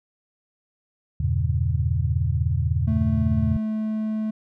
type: chord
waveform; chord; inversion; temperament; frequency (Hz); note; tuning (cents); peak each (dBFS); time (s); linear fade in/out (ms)
sine; E diminished seventh; none; just; 82.41 / 98.89 / 118.67 / 142.4; E2 / G2 / Bb2 / Db3; 0 / +16 / +31 / +47; -23 / -27 / -25 / -27; 1.2-3.57; 5
type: tone with pitch glide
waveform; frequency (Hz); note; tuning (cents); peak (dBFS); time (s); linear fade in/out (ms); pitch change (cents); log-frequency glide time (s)
triangle; 219.9 to 217; A3 to A3; -1 to -24; -21; 2.87-4.31; 10; -23; 3.14-3.69
effects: none